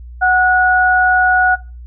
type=tone pair together; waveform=sine; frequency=740 / 1459.6 Hz; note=F#5 / F#6; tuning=0 / -24 cents; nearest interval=octave; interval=1176 cents; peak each=-12 dBFS; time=0.21-1.56 s; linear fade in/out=20 ms; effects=noise-tail reverb RT60 0.3 s tail -20 dB re dry + added 60 Hz sine -30 dBFS peak until 1.86 s